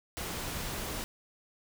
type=noise; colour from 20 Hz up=pink; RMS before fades=-37 dBFS; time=0.17-1.04 s; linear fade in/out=0 ms; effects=none